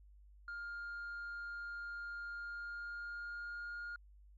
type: tone with pitch glide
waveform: sine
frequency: 1407 to 1420.1 Hz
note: F6 to F6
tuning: +12 to +29 cents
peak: -40 dBFS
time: 0.48-3.96 s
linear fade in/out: 2 ms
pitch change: +17 cents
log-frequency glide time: 2.23-3.77 s
effects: tanh soft clip ceiling -41 dBFS + added 50 Hz sine -58 dBFS peak until 4.37 s